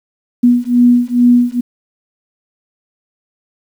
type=beating tone pair; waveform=sine; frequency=242.2 / 244.5 Hz; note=B3 / B3; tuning=-34 / -17 cents; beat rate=2.3 Hz; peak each=-10 dBFS; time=0.43-1.61 s; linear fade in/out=10 ms; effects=7-bit